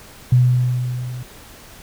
sine tone with level ramp, 124.7 Hz, B2, 17 cents sharp, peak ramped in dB -8 to -27 dBFS, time 0.32-1.23 s, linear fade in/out 5 ms, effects pink hiss -42 dBFS RMS until 1.82 s

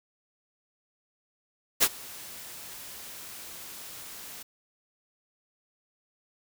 white noise with ADSR envelope, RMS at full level -19 dBFS, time 1.8-4.43 s, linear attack 30 ms, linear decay 52 ms, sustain -24 dB, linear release 9 ms, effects none

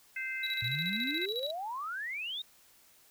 harmonic tone, 520 Hz, C5, 11 cents flat, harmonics 3 / 4 / 5, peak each -40 / -36 / -42 dBFS, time 0.16-1.26 s, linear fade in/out 5 ms
triangle tone with tremolo, 3903 Hz, B7, 21 cents flat, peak -31 dBFS, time 0.43-1.51 s, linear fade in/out 5 ms, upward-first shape square, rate 14 Hz, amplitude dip 70%
sine exponential sweep, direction up, 110 to 3801 Hz, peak -35 dBFS, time 0.62-2.42 s, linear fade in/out 5 ms
effects white hiss -62 dBFS RMS until 3.1 s

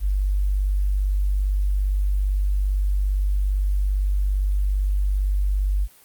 sine tone, 48.8 Hz, G1, 7 cents flat, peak -18 dBFS, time 0-5.88 s, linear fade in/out 50 ms, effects white hiss -52 dBFS RMS until 6.04 s + Opus 32 kbps

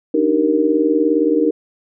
sine chord, Eb major seventh, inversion third, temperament just, 291.7 / 311.1 / 388.9 / 466.7 Hz, D4 / Eb4 / G4 / Bb4, -12 / 0 / -14 / +2 cents, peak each -20 / -16 / -21 / -17 dBFS, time 0.14-1.51 s, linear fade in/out 5 ms, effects none

